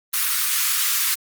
white high-pass noise, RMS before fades -21 dBFS, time 0.13-1.15 s, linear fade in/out 10 ms, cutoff 1100 Hz, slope 48 dB/octave, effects Opus 24 kbps

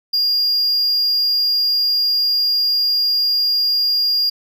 triangle tone, 4822 Hz, D8, 45 cents sharp, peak -13 dBFS, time 0.13-4.3 s, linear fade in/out 10 ms, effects none

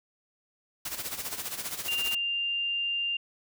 white noise with tremolo, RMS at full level -33 dBFS, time 0.85-2.15 s, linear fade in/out 5 ms, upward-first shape sine, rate 15 Hz, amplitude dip 70%
sine tone, 2794 Hz, F7, in tune, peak -27 dBFS, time 1.88-3.17 s, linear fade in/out 5 ms
effects none

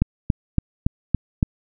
click train, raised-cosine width 5 ms, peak -4 dBFS, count 6, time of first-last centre 0.02-1.428 s, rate 3.55 Hz, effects none

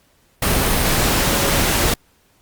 sine tone in noise, 554.4 Hz, C#5, in tune, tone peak -27 dBFS, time 1.18-1.6 s, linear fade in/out 5 ms, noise pink, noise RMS -17 dBFS, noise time 0.42-1.94 s, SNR -13 dB, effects pink hiss -58 dBFS RMS until 2.41 s + Opus 48 kbps

